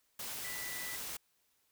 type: tone in noise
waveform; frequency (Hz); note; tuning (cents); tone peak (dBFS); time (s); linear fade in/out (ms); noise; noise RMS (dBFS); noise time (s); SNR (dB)
sine; 1978; B6; +2; -44; 0.44-0.96; 5; white; -42; 0.19-1.17; -5
effects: white hiss -75 dBFS RMS until 1.71 s